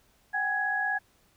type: tone cluster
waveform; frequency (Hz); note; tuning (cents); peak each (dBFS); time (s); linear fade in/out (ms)
sine; 756 / 812 / 1670; F#5 / G#5 / G#6; +37 / -39 / +9; -34 / -34 / -27; 0.33-0.99; 20
effects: pink hiss -65 dBFS RMS until 1.36 s